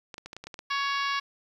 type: clicks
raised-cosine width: 0.2 ms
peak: -23 dBFS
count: 9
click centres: 0.142 / 0.181 / 0.26 / 0.331 / 0.366 / 0.44 / 0.47 / 0.542 / 0.591 s
type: harmonic tone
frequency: 558 Hz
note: C#5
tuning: 11 cents sharp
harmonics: 2 / 3 / 4 / 5 / 6 / 7 / 8 / 9 / 10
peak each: -29 / -33 / -35 / -37 / -39 / -40 / -41 / -42 / -43 dBFS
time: 0.7-1.2 s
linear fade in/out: 10 ms
effects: 10-bit